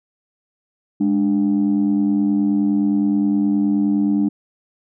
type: tone pair together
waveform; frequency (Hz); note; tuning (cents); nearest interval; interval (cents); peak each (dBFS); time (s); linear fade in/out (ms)
sine; 205.8 / 295.4; G#3 / D4; -16 / +10; tritone; 626; -16; 1-4.29; 10
effects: tanh soft clip ceiling -10 dBFS